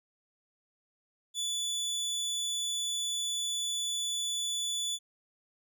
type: tone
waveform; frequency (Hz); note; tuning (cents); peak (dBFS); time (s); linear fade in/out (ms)
25% pulse; 3464; A7; -28; -27; 1.34-4.99; 50
effects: none